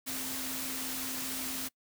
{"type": "tone in noise", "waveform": "sine", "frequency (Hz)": 261.6, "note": "C4", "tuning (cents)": 0, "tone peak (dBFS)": -43, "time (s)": [0.06, 1.69], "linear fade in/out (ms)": 20, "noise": "white", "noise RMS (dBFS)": -37, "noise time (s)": [0.06, 1.69], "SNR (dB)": -9, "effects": ["noise-tail reverb RT60 0.1 s tail -24 dB re dry"]}